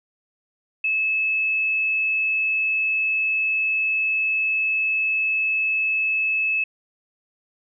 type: tone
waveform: sine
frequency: 2600 Hz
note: E7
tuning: 24 cents flat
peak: -19 dBFS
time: 0.84-6.64 s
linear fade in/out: 5 ms
effects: none